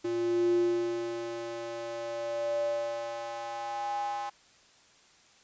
square tone with high-pass filter sweep, 116.54 Hz, A#2, in tune, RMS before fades -32 dBFS, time 0.04-4.3 s, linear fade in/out 10 ms, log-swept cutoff 310 to 880 Hz, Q 9.8, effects white hiss -60 dBFS RMS until 5.43 s + resampled to 16000 Hz

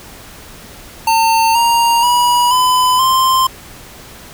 square tone with pitch steps, 900 / 934.4 / 970.2 / 1007.3 / 1045.8 Hz, A5 / A#5 / B5 / B5 / C6, +39 / +4 / -31 / +34 / -1 cents, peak -10 dBFS, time 1.07-3.47 s, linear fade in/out 5 ms, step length 480 ms, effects pink hiss -36 dBFS RMS until 4.33 s

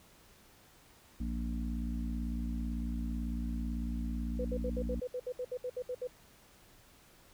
harmonic tone, 58 Hz, A#1, 8 cents flat, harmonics 1 / 3 / 4 / 5, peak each -35 / -43 / -39 / -46 dBFS, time 1.2-5 s, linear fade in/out 5 ms
sine tone bursts, 499.7 Hz, B4, 20 cents sharp, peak -34 dBFS, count 14, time 4.39-6.073 s, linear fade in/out 5 ms, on 58 ms, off 67 ms
effects pink hiss -61 dBFS RMS until 7.33 s

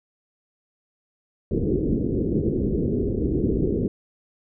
white low-pass noise, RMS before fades -23 dBFS, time 1.51-3.88 s, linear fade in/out 2 ms, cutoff 430 Hz, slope 48 dB/octave, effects none

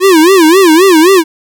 square tone with vibrato, 349.2 Hz, F4, in tune, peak -3 dBFS, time 0-1.24 s, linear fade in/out 50 ms, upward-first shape sine, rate 3.8 Hz, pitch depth 210 cents each way, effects none

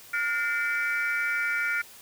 sine tone cluster, 1424 / 1806 / 2062 / 2305 Hz, F6 / A6 / C7 / D7, +33 / +45 / -26 / -33 cents, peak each -26 / -33 / -34 / -30 dBFS, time 0.13-1.82 s, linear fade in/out 10 ms, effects tanh soft clip ceiling -18 dBFS + white hiss -49 dBFS RMS until 2.01 s

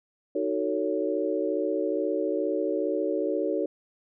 sine chord, D# half-diminished seventh, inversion none, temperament just, 311.1 / 373.4 / 448 / 560 Hz, D#4 / F#4 / A4 / C#5, 0 / +16 / +31 / +18 cents, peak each -30 dBFS, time 0.35-3.66 s, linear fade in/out 5 ms, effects none

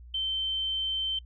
sine tone, 3100 Hz, G7, 20 cents flat, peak -27 dBFS, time 0.14-1.19 s, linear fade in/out 5 ms, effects noise-tail reverb RT60 0.1 s tail -26 dB re dry + added 60 Hz sine -45 dBFS peak until 1.25 s

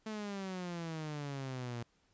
sawtooth exponential sweep, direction down, 220 to 116.54 Hz, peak -35 dBFS, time 0.06-1.83 s, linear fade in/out 5 ms, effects pink hiss -73 dBFS RMS until 2.13 s + resampled to 16000 Hz

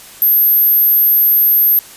sine tone, 12860 Hz, G9, 43 cents sharp, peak -7 dBFS, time 0.22-1.79 s, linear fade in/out 0 ms, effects white hiss -37 dBFS RMS until 1.96 s + resampled to 32000 Hz

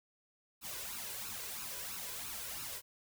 white noise with flanger, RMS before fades -43 dBFS, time 0.61-2.82 s, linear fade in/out 50 ms, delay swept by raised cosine 0.74 to 2.04 ms, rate 3 Hz, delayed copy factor +0.65, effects none

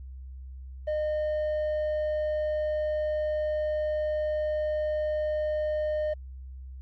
triangle tone with quantisation, 610 Hz, D#5, 34 cents flat, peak -24 dBFS, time 0.87-6.14 s, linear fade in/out 10 ms, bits 9, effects added 65 Hz sine -39 dBFS peak until 6.81 s + low-pass 3000 Hz 12 dB/octave

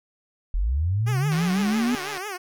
sine linear sweep, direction up, 37.39 to 250 Hz, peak -20 dBFS, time 0.54-1.95 s, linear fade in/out 0 ms
10% pulse tone with vibrato, 392 Hz, G4, in tune, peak -22 dBFS, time 1.06-2.38 s, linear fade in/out 20 ms, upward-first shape triangle, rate 6 Hz, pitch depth 180 cents each way
click train, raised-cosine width 0.2 ms, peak -17 dBFS, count 126, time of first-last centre 1.32-2.176 s, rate 146 Hz
effects none

